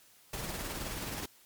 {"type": "noise with tremolo", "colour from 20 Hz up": "pink", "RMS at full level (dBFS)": -37, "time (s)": [0.33, 1.26], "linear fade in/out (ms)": 5, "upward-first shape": "sine", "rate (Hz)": 19, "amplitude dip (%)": 35, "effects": ["white hiss -61 dBFS RMS until 1.45 s", "MP3 96 kbps"]}